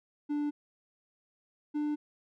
triangle tone pair in turn, 293.7 / 297.5 Hz, D4 / D4, 0 / +22 cents, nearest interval unison, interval 22 cents, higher second, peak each -27 dBFS, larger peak neither, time 0.29-0.51 / 1.74-1.96 s, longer neither, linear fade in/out 20 ms, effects none

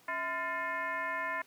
sine tone with frequency modulation, 1396.9 Hz, F6, in tune, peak -32 dBFS, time 0.08-1.42 s, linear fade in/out 5 ms, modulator 373 Hz, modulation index 1.9, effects pink hiss -62 dBFS RMS until 1.46 s + high-pass 200 Hz 12 dB/octave

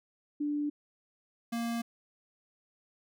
sine / square tone pair in turn, 293.7 / 233.1 Hz, D4 / A#3, 0 / 0 cents, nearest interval major third, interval 400 cents, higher first, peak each -29 / -32 dBFS, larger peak first, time 0.4-0.7 / 1.52-1.82 s, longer neither, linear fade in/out 10 ms, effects none

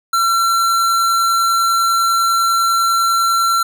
square tone, 1355 Hz, E6, 47 cents sharp, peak -13 dBFS, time 0.13-3.63 s, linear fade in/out 5 ms, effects none

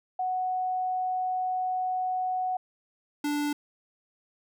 sine / square tone pair in turn, 740 / 292.9 Hz, F#5 / D4, 0 / -5 cents, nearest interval octave + major third, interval 1605 cents, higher first, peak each -26 / -27 dBFS, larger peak first, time 0.19-2.57 / 3.24-3.53 s, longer first, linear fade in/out 5 ms, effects none

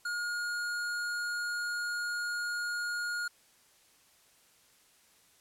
sine tone with tanh clipping, 1430 Hz, F6, 41 cents sharp, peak -34 dBFS, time 0.05-3.28 s, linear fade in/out 5 ms, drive 18 dB, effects white hiss -64 dBFS RMS until 5.4 s + low-pass 12000 Hz 12 dB/octave

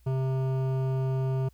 triangle tone with hard clipping, 131.9 Hz, C3, 14 cents sharp, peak -27 dBFS, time 0.06-1.49 s, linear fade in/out 10 ms, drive 17 dB, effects added 60 Hz sine -56 dBFS peak until 1.53 s + white hiss -69 dBFS RMS until 1.53 s

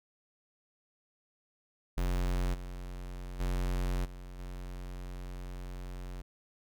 square tone with level steps, 45.01 Hz, F#1, 47 cents flat, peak -29 / -40 / -30 / -44 / -40 dBFS, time 1.97-6.22 s, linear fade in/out 10 ms, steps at 2.53 / 3.39 / 4.04 / 4.38 s, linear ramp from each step 20 ms, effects none

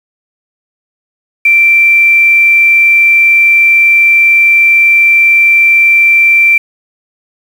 sine tone with quantisation, 2349 Hz, D7, in tune, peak -3 dBFS, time 1.45-6.58 s, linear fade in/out 5 ms, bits 5, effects none

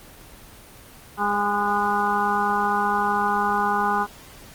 harmonic tone with a mistuned harmonic, 204.5 Hz, G#3, 26 cents flat, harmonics 1 / 2 / 4 / 5 / 6 / 7, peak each -30 / -30 / -23 / -26 / -26 / -28 dBFS, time 1.17-4.07 s, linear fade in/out 50 ms, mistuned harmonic 7, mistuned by +39 cents, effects pink hiss -45 dBFS RMS until 4.54 s + Opus 24 kbps

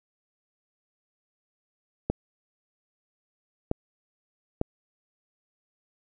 clicks, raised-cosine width 2 ms, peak -11 dBFS, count 3, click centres 2.1 / 3.714 / 4.614 s, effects none

